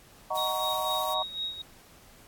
sine chord, D# minor seventh, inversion none, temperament just, 622.3 / 746.7 / 933.4 / 1120.1 Hz, D#5 / F#5 / A#5 / C#6, 0 / +16 / +2 / +18 cents, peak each -33 dBFS, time 0.3-1.23 s, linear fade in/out 10 ms
blue noise, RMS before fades -40 dBFS, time 0.34-1.15 s, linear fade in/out 20 ms
sine tone with tremolo, 3778 Hz, A#7, 22 cents sharp, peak -29 dBFS, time 0.37-1.62 s, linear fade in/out 5 ms, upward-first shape sine, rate 4 Hz, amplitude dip 70%
effects pink hiss -55 dBFS RMS until 2.27 s + AAC 64 kbps

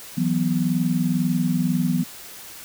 sine chord, E suspended second, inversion none, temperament equal, 164.81 / 185 / 246.9 Hz, E3 / F#3 / B3, 0 / 0 / 0 cents, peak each -23 dBFS, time 0.17-2.04 s, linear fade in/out 10 ms, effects white hiss -40 dBFS RMS until 2.64 s

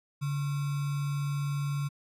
sine tone with sample-and-hold, 142.7 Hz, D3, 49 cents flat, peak -28 dBFS, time 0.21-1.89 s, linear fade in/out 20 ms, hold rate 1225 Hz, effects resampled to 32000 Hz

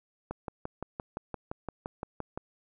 click train, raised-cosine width 1 ms, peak -21 dBFS, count 13, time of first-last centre 0.31-2.375 s, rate 5.81 Hz, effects none

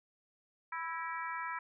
harmonic tone with a mistuned harmonic, 329.6 Hz, E4, in tune, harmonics 3 / 4 / 5 / 6 / 7, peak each -40 / -42 / -44 / -46 / -47 dBFS, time 0.72-1.59 s, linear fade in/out 5 ms, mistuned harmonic 6, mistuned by -44 cents, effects none

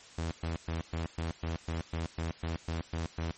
sawtooth tone bursts, 82.3 Hz, E2, 2 cents flat, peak -28 dBFS, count 13, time 0.18-3.31 s, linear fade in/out 0 ms, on 130 ms, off 120 ms, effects white hiss -53 dBFS RMS until 3.37 s + MP3 32 kbps

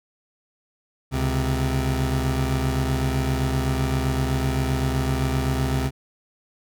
25% pulse tone pair together, 69.3 / 130.82 Hz, C#2 / C3, 0 / 0 cents, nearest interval major seventh, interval 1100 cents, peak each -20 / -20 dBFS, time 1.11-5.91 s, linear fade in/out 50 ms, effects none

